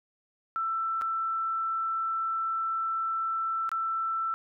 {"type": "tone with dropouts", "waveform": "sine", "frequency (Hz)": 1332, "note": "E6", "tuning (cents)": 18, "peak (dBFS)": -27, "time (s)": [0.56, 4.34], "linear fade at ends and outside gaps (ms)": 0, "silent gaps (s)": [[1.013, 1.019], [3.692, 3.716]], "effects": []}